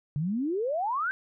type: exponential sweep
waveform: sine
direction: up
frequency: 138.59 to 1590 Hz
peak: -26 dBFS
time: 0.16-1.11 s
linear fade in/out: 0 ms
effects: none